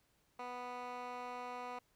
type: tone with band-pass filter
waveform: 15% pulse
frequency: 246.9 Hz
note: B3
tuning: in tune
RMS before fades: -45 dBFS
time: 0.39-1.79 s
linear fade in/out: 5 ms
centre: 1200 Hz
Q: 1.1
effects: pink hiss -75 dBFS RMS until 1.95 s